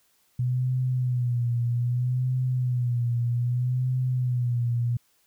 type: tone with vibrato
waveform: sine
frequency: 123.47 Hz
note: B2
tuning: in tune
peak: -22 dBFS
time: 0.39-4.97 s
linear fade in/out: 5 ms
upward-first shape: sine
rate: 0.63 Hz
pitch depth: 62 cents each way
effects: white hiss -66 dBFS RMS until 5.26 s